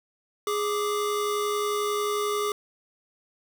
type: tone pair together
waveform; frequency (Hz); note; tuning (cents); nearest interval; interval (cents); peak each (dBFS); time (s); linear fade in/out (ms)
square; 415.3 / 1174.7; G#4 / D6; 0 / 0; octave + tritone; 1800; -27 / -30; 0.47-2.52; 2
effects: 8-bit